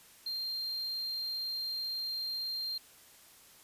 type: tone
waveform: triangle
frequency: 4186 Hz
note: C8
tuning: in tune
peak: -33 dBFS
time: 0.26-2.78 s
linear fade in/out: 5 ms
effects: white hiss -58 dBFS RMS until 3.63 s + resampled to 32000 Hz